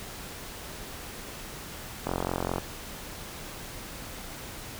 click train, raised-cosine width 1 ms, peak -14 dBFS, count 24, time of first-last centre 2.07-2.582 s, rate 44.9 Hz, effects pink hiss -41 dBFS RMS until 4.79 s

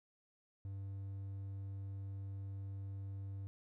triangle tone, 98 Hz, G2, in tune, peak -40 dBFS, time 0.65-3.47 s, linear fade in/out 0 ms, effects none

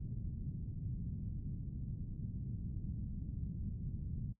white low-pass noise, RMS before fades -42 dBFS, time 0-4.33 s, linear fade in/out 10 ms, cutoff 170 Hz, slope 24 dB/octave, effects noise-tail reverb RT60 0.1 s tail -17 dB re dry

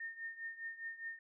sine tone with tremolo, 1825 Hz, A#6, 37 cents flat, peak -39 dBFS, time 0-1.19 s, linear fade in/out 5 ms, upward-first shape triangle, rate 4.9 Hz, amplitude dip 85%, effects none

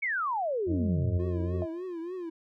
sine exponential sweep, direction down, 2300 to 85.4 Hz, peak -27 dBFS, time 0.02-1.18 s, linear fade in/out 10 ms
harmonic tone, 88.7 Hz, F2, 27 cents sharp, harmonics 1 / 2 / 3 / 4 / 5 / 6 / 7, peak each -29 / -37 / -43 / -41 / -42 / -48 / -43 dBFS, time 0.66-1.66 s, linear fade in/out 50 ms
triangle tone with vibrato, 349.2 Hz, F4, in tune, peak -32 dBFS, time 1.19-2.3 s, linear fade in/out 10 ms, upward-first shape triangle, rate 3.4 Hz, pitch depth 140 cents each way
sine tone with exponential decay, 640 Hz, D#5, 49 cents sharp, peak -29 dBFS, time 1.62-1.85 s, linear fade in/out 1 ms, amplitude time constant 50 ms
effects none

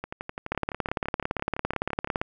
two click trains, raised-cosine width 0.5 ms, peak -18 / -11 dBFS, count 26 / 31, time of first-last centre 0.04-2.159 / 0.52-2.215 s, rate 11.8 / 17.7 Hz, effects none

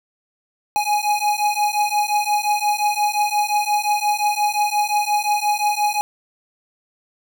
square beating tone pair, 830.6 / 836.3 Hz, G#5 / G#5, 0 / +12 cents, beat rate 5.7 Hz, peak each -21 dBFS, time 0.76-6.01 s, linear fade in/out 0 ms, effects none

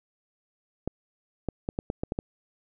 clicks, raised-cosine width 2 ms, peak -15 dBFS, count 8, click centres 0.876 / 1.487 / 1.689 / 1.789 / 1.901 / 2.035 / 2.121 / 2.189 s, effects none

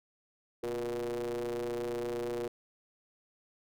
square ring-modulated tone, 61.74 Hz, B1, in tune, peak -31 dBFS, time 0.63-2.48 s, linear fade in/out 5 ms, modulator 418 Hz, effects none

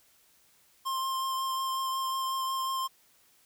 square tone with vibrato, 1057 Hz, C6, 17 cents sharp, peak -30 dBFS, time 0.85-2.88 s, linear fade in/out 20 ms, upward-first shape triangle, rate 5.5 Hz, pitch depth 15 cents each way, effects white hiss -64 dBFS RMS until 3.45 s

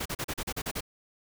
pink noise bursts, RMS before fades -33 dBFS, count 9, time 0-0.808 s, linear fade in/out 10 ms, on 56 ms, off 38 ms, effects none

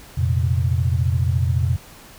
sine chord, F suspended fourth, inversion none, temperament equal, 87.31 / 116.54 / 130.81 Hz, F2 / Bb2 / C3, 0 / 0 / 0 cents, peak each -19 / -22 / -22 dBFS, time 0.17-1.77 s, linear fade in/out 10 ms, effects pink hiss -44 dBFS RMS until 2.18 s

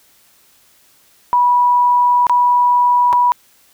sine tone with dropouts, 977 Hz, B5, 19 cents flat, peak -9 dBFS, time 1.33-3.32 s, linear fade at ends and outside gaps 0 ms, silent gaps 2.268-2.296 / 3.128-3.132 s, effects white hiss -52 dBFS RMS until 3.73 s

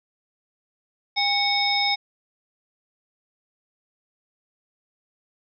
harmonic tone with a mistuned harmonic, 740 Hz, F#5, in tune, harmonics 1 / 3 / 5 / 7, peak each -25 / -25 / -25 / -25 dBFS, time 1.16-1.96 s, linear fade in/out 20 ms, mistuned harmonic 1, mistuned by +150 cents, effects none

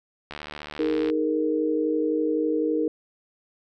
click train, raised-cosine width 0.3 ms, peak -19 dBFS, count 60, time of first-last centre 0.31-1.1 s, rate 74.7 Hz
sine chord, D# suspended fourth, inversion none, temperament just, 311.1 / 414.8 / 466.7 Hz, D#4 / G#4 / A#4, 0 / -2 / +2 cents, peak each -24 / -30 / -25 dBFS, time 0.79-2.88 s, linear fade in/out 2 ms
effects none

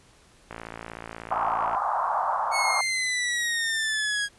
click train, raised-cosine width 0.5 ms, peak -21 dBFS, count 71, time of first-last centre 0.51-1.749 s, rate 56.5 Hz
white band-pass noise, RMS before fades -26 dBFS, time 1.31-2.81 s, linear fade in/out 2 ms, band 690 to 1200 Hz, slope 48 dB/octave
sawtooth exponential sweep, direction down, 2217 to 1640 Hz, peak -21 dBFS, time 2.51-4.29 s, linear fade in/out 50 ms
effects pink hiss -57 dBFS RMS until 4.38 s + resampled to 24000 Hz

